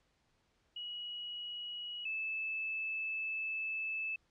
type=tone pair in turn; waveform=sine; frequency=2911 / 2621 Hz; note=F#7 / E7; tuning=-29 / -11 cents; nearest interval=major second; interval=182 cents; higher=first; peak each=-40 / -35 dBFS; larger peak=second; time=0.76-2.05 / 2.05-4.16 s; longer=second; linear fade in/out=5 ms; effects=pink hiss -75 dBFS RMS until 4.3 s + low-pass 6000 Hz 12 dB/octave